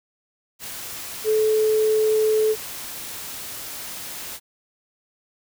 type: tone in noise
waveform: sine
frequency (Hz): 433.6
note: A4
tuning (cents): -25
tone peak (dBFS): -16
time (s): 1.24-2.56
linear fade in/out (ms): 50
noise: white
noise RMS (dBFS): -34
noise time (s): 0.59-4.4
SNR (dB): +15
effects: none